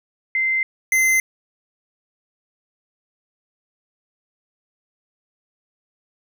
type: tone pair in turn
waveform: sine / square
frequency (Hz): 2077 / 2067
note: C7 / C7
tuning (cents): -13 / -22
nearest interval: unison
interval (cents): 9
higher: first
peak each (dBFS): -17 / -15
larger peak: second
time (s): 0.35-0.63 / 0.92-1.2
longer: neither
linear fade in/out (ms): 2
effects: none